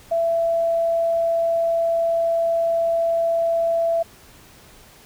sine tone, 668 Hz, E5, 23 cents sharp, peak -17 dBFS, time 0.11-4.03 s, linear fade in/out 10 ms, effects pink hiss -48 dBFS RMS until 5.05 s

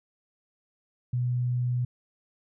sine tone, 123.47 Hz, B2, in tune, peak -24 dBFS, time 1.13-1.85 s, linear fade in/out 5 ms, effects none

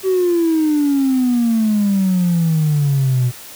triangle exponential sweep, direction down, 383.9 to 121.6 Hz, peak -9 dBFS, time 0.03-3.32 s, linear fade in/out 50 ms, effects tanh soft clip ceiling -9 dBFS + white hiss -36 dBFS RMS until 3.55 s

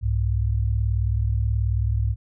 sine tone pair together, 65.22 / 103.83 Hz, C2 / G#2, -5 / 0 cents, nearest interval minor sixth, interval 805 cents, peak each -22 dBFS, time 0.01-2.16 s, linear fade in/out 50 ms, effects none

